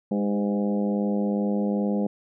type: harmonic tone with a mistuned harmonic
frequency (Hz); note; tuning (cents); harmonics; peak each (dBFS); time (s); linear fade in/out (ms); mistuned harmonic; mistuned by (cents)
102.4; G#2; -24; 2 / 3 / 4 / 5 / 6 / 7 / 8; -23 / -32 / -33 / -31 / -38 / -40 / -41; 0.11-2.07; 5; 4; -24
effects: none